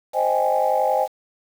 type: chord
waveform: sine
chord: Ab major seventh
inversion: first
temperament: equal with one note detuned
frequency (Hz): 523.3 / 622.3 / 784 / 834.9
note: C5 / Eb5 / G5 / Ab5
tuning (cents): 0 / 0 / 0 / +9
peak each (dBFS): -22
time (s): 0.13-1.08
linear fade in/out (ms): 50
effects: tanh soft clip ceiling -8 dBFS + 7-bit

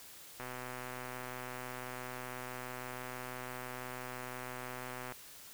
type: click train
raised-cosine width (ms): 0.5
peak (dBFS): -28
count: 596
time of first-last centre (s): 0.4-5.122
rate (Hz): 126
effects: white hiss -53 dBFS RMS until 5.53 s

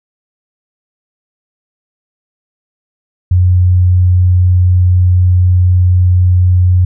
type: tone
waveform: sine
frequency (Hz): 90.4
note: F#2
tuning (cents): -40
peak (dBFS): -5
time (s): 3.31-6.85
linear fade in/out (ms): 5
effects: none

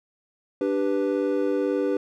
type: chord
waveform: triangle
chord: G major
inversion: second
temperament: equal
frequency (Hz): 293.7 / 392 / 493.9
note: D4 / G4 / B4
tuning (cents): 0 / 0 / 0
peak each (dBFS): -24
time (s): 0.61-1.97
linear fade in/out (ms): 2
effects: none

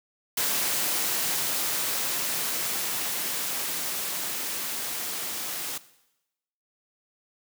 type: noise with level ramp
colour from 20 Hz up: white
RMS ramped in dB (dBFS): -26 to -33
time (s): 0.37-5.78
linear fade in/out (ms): 5
effects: noise-tail reverb RT60 0.9 s tail -17 dB re dry + high-pass 150 Hz 12 dB/octave

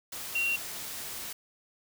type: tone in noise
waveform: sine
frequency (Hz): 2751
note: F7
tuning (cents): -27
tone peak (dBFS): -26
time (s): 0.35-0.56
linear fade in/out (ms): 5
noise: white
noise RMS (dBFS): -39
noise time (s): 0.12-1.33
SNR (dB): +10
effects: none

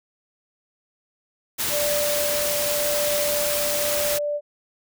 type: noise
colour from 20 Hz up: white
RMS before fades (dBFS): -25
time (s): 1.58-4.19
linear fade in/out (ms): 20
type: tone with tremolo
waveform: sine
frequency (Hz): 587.3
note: D5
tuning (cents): 0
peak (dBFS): -22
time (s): 1.69-4.41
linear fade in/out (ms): 50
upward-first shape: triangle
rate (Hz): 0.87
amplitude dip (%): 35
effects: none

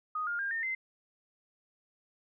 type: tone with pitch steps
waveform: sine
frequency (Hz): 1244.5 / 1413.1 / 1604.6 / 1822.1 / 2069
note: D#6 / F6 / G6 / A#6 / C7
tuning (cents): 0 / +20 / +40 / -40 / -20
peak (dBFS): -31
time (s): 0.15-0.75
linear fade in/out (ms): 5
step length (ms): 120
effects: none

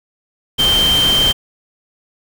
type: tone in noise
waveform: sine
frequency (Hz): 3136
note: G7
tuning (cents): 0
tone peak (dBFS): -11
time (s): 0.58-1.33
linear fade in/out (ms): 20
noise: pink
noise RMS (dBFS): -20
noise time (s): 0.58-1.33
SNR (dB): +6
effects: none

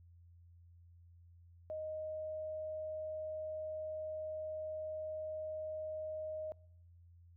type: tone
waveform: sine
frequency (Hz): 622.3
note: D#5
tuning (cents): 0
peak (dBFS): -39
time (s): 1.7-6.52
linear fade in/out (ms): 0
effects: noise-tail reverb RT60 0.8 s tail -25 dB re dry + added 86 Hz sine -58 dBFS peak until 7.36 s

